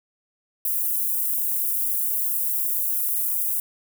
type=high-pass noise; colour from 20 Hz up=white; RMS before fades=-24 dBFS; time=0.65-3.6 s; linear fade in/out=2 ms; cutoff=11000 Hz; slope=24 dB/octave; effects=none